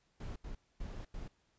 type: noise bursts at uneven times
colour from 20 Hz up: brown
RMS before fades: -43 dBFS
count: 4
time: 0.2-0.36 / 0.44-0.55 / 0.8-1.05 / 1.14-1.28 s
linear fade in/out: 5 ms
effects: pink hiss -75 dBFS RMS until 1.58 s + resampled to 16000 Hz